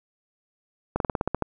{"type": "slowing click train", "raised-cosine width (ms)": 1, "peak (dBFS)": -10, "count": 9, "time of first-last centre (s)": [0.96, 1.423], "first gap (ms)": 42, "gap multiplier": 1.09, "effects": []}